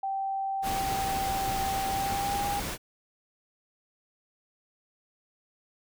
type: tone with pitch glide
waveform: sine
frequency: 779 to 807.4 Hz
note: G5 to G#5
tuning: -11 to -49 cents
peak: -28 dBFS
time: 0.03-2.6 s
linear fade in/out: 5 ms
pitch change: +62 cents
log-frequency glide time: 1.89-2.46 s
type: noise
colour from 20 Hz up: pink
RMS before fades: -34 dBFS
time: 0.62-2.78 s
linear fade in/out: 50 ms
effects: none